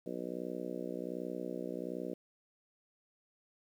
harmonic tone, 61.3 Hz, B1, 12 cents flat, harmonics 3 / 4 / 5 / 6 / 7 / 8 / 9 / 10, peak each -46 / -45 / -44 / -44 / -49 / -44 / -49 / -49 dBFS, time 0.06-2.14 s, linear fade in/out 5 ms, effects 11-bit

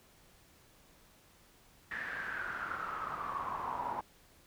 brown noise with band-pass filter sweep, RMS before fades -39 dBFS, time 1.91-4.01 s, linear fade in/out 5 ms, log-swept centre 1800 to 900 Hz, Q 8.4, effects pink hiss -63 dBFS RMS until 4.46 s

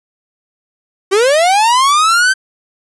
45% pulse linear sweep, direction up, 370 to 1568 Hz, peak -8 dBFS, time 1.11-2.34 s, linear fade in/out 20 ms, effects resampled to 24000 Hz

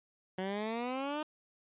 15% pulse exponential sweep, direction up, 183.9 to 310 Hz, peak -28 dBFS, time 0.38-1.23 s, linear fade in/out 5 ms, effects resampled to 8000 Hz

